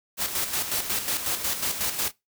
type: noise with tremolo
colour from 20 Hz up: white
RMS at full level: -26 dBFS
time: 0.17-2.12 s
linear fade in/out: 50 ms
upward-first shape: square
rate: 5.5 Hz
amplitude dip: 55%
effects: noise-tail reverb RT60 0.2 s tail -22 dB re dry